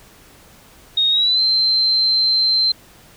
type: tone with pitch glide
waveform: sine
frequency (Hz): 3729 to 4114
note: A#7 to C8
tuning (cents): 0 to -30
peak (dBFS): -13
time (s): 0.97-2.72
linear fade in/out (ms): 5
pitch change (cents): +170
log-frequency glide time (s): 1.1-1.41
effects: pink hiss -47 dBFS RMS until 3.16 s